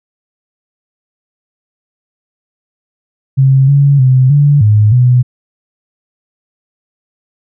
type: tone with pitch steps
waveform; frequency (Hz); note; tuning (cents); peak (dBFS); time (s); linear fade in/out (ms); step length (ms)
sine; 134.2 / 141 / 129.5 / 144.4 / 105.9 / 124.6; C3 / C#3 / C3 / D3 / G#2 / B2; +44 / +30 / -17 / -29 / +34 / +16; -4; 3.37-5.23; 20; 310
effects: none